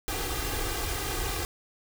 pink noise with comb filter, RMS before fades -31 dBFS, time 0.08-1.45 s, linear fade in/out 0 ms, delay 2.5 ms, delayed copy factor +0.85, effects none

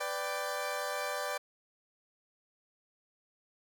20% pulse chord, G major, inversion first, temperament equal with one note detuned, 498.2 / 587.3 / 784 Hz, B4 / D5 / G5, +15 / 0 / 0 cents, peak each -35 / -31 / -35 dBFS, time 0-1.38 s, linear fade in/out 10 ms, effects none

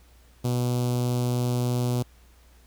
sawtooth tone with notch filter, 123 Hz, B2, 7 cents flat, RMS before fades -25 dBFS, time 0.44-2.03 s, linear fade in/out 10 ms, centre 1800 Hz, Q 0.53, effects added 60 Hz sine -53 dBFS peak until 2.66 s + pink hiss -60 dBFS RMS until 2.66 s

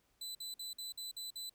sawtooth tone bursts, 4004 Hz, B7, 23 cents sharp, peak -39 dBFS, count 7, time 0.21-1.496 s, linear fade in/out 5 ms, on 140 ms, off 51 ms, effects pink hiss -75 dBFS RMS until 1.54 s

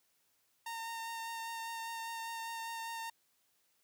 sawtooth tone with vibrato, 915 Hz, A#5, 32 cents flat, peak -36 dBFS, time 0.66-3.1 s, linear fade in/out 5 ms, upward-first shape sine, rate 5 Hz, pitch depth 14 cents each way, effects white hiss -75 dBFS RMS until 3.83 s + high-pass 60 Hz 12 dB/octave

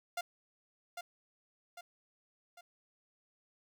sawtooth tone with echo, 698.5 Hz, F5, in tune, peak -31 dBFS, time 0.17-0.21 s, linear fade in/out 5 ms, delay 800 ms, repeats 3, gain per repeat -6 dB, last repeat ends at 2.61 s, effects none

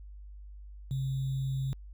sine tone with sample-and-hold, 133.7 Hz, C3, 38 cents sharp, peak -29 dBFS, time 0.91-1.73 s, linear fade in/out 0 ms, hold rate 3675 Hz, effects added 50 Hz sine -44 dBFS peak until 1.93 s

